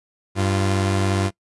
sawtooth tone pair together, 97.04 / 345.8 Hz, G2 / F4, -17 / -17 cents, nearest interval octave + minor seventh, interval 2200 cents, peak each -15 / -21 dBFS, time 0.35-1.31 s, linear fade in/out 50 ms, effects noise-tail reverb RT60 0.1 s tail -22 dB re dry + resampled to 24000 Hz

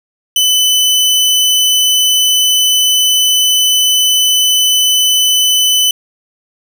sawtooth tone, 3009 Hz, F#7, 28 cents sharp, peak -5 dBFS, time 0.36-5.91 s, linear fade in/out 2 ms, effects none

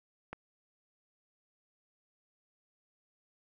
click, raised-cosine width 0.5 ms, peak -25 dBFS, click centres 0.33 s, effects none

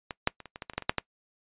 clicks, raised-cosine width 0.3 ms, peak -18 / -6 / -27 / -27 / -23 / -20 / -20 / -27 / -12 / -23 / -6 / -10 dBFS, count 12, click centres 0.108 / 0.274 / 0.403 / 0.457 / 0.559 / 0.622 / 0.698 / 0.735 / 0.78 / 0.823 / 0.895 / 0.983 s, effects noise-tail reverb RT60 0.1 s tail -22 dB re dry + resampled to 8000 Hz

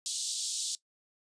white band-pass noise, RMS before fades -35 dBFS, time 0.06-0.75 s, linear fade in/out 0 ms, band 3400 to 9000 Hz, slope 48 dB/octave, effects noise-tail reverb RT60 0.1 s tail -19 dB re dry + resampled to 22050 Hz

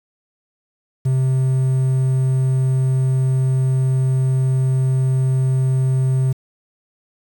triangle tone with quantisation, 130.81 Hz, C3, in tune, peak -12 dBFS, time 1.05-6.33 s, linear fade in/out 10 ms, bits 7, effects none

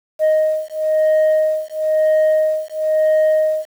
sine beating tone pair, 622.3 / 623.3 Hz, D#5 / D#5, 0 / +3 cents, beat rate 1 Hz, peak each -14 dBFS, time 0.19-3.66 s, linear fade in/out 50 ms, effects tanh soft clip ceiling -10 dBFS + 7-bit

